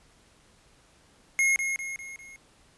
square tone with echo, 2156 Hz, C#7, 49 cents flat, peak -21 dBFS, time 1.39-1.56 s, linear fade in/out 0 ms, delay 200 ms, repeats 4, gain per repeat -6 dB, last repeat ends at 2.36 s, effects pink hiss -60 dBFS RMS until 2.77 s + resampled to 24000 Hz

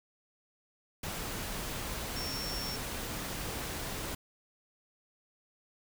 sine tone in noise, 5460 Hz, F8, 40 cents flat, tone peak -38 dBFS, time 2.16-2.76 s, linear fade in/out 5 ms, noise pink, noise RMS -38 dBFS, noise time 1.03-4.15 s, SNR -3 dB, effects none

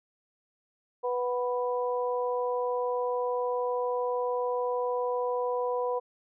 harmonic tone, 246.9 Hz, B3, in tune, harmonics 2 / 3 / 4, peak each -28 / -37 / -33 dBFS, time 1.03-6 s, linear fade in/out 20 ms, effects none

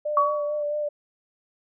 sine tone with vibrato, 593 Hz, D5, 17 cents sharp, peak -24 dBFS, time 0.05-0.89 s, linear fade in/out 10 ms, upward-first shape sine, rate 4.5 Hz, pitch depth 21 cents each way
sine tone with exponential decay, 1129 Hz, C#6, 31 cents sharp, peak -14 dBFS, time 0.17-0.63 s, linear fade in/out 2 ms, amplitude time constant 100 ms
effects none

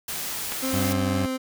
white noise, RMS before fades -31 dBFS, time 0.08-0.93 s, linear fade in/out 5 ms
clicks, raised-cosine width 0.3 ms, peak -16 dBFS, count 2, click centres 0.519 / 0.523 s
30% pulse tone with vibrato, 261.6 Hz, C4, in tune, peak -23 dBFS, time 0.62-1.38 s, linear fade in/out 20 ms, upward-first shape sine, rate 3.9 Hz, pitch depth 11 cents each way
20% pulse tone, 94.9 Hz, F#2, 44 cents sharp, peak -19 dBFS, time 0.73-1.26 s, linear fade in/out 5 ms
effects none

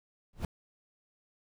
brown noise with exponential growth, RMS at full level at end -27 dBFS, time 0.33-0.45 s, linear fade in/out 2 ms, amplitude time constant 25 ms, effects none

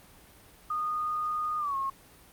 sine tone with pitch glide, 1230 to 1083.2 Hz, D#6 to C#6, -20 to -40 cents, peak -28 dBFS, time 0.7-1.9 s, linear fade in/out 5 ms, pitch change -220 cents, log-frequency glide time 1.58-1.76 s, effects pink hiss -55 dBFS RMS until 2.32 s + Opus 32 kbps

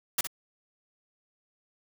white noise with echo, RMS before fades -26 dBFS, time 0.18-0.21 s, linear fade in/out 5 ms, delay 62 ms, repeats 1, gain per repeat -9 dB, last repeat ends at 0.272 s, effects none

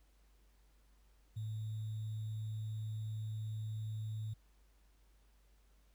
sine tone with sample-and-hold, 108.6 Hz, A2, 22 cents flat, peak -38 dBFS, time 1.36-4.34 s, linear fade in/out 10 ms, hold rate 3675 Hz, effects added 50 Hz sine -65 dBFS peak until 5.94 s + pink hiss -75 dBFS RMS until 5.94 s

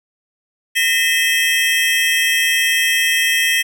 square tone cluster, 1841 / 2002 / 2585 / 3191 Hz, A#6 / B6 / E7 / G7, -22 / +23 / -34 / +30 cents, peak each -20 dBFS, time 0.75-3.63 s, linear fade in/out 20 ms, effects none

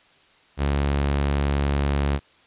sawtooth tone, 70.7 Hz, C#2, 35 cents sharp, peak -16 dBFS, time 0.57-2.2 s, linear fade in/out 50 ms, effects white hiss -56 dBFS RMS until 2.46 s + resampled to 8000 Hz

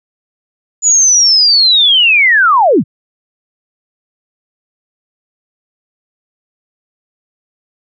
sine linear sweep, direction down, 6990 to 96.6 Hz, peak -5 dBFS, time 0.82-2.84 s, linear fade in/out 50 ms, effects none

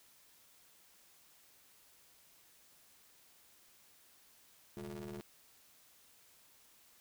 30% pulse ring-modulated tone, 77.3 Hz, D#2, 11 cents flat, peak -38 dBFS, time 4.77-5.21 s, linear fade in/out 0 ms, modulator 279 Hz, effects white hiss -65 dBFS RMS until 7 s

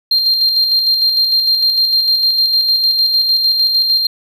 triangle tone with tremolo, 4186 Hz, C8, in tune, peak -7 dBFS, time 0.11-4.07 s, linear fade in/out 5 ms, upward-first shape square, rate 6.6 Hz, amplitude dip 40%, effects tanh soft clip ceiling -3 dBFS

